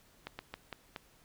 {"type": "slowing click train", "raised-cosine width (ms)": 0.3, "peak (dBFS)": -24, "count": 5, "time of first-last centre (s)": [0.27, 0.962], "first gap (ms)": 120, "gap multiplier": 1.25, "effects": ["pink hiss -64 dBFS RMS until 1.24 s"]}